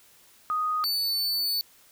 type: tone pair in turn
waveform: sine / 45% pulse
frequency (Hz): 1244.5 / 4499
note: D#6 / C#8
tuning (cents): 0 / +25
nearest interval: octave + minor seventh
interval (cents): 2225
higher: second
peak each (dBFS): -24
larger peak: neither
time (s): 0.5-0.84 / 0.84-1.61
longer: second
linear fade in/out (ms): 0
effects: white hiss -57 dBFS RMS until 1.91 s